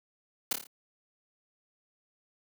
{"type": "noise with echo", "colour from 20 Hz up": "white", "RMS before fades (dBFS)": -27, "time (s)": [0.51, 0.53], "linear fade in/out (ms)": 5, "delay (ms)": 28, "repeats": 5, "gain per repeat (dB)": -5, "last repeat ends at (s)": 0.67, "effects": ["high-pass 150 Hz 12 dB/octave"]}